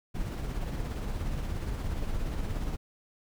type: noise with tremolo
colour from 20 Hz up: brown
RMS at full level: -31 dBFS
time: 0.14-2.77 s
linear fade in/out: 20 ms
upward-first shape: sine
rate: 17 Hz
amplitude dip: 35%
effects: none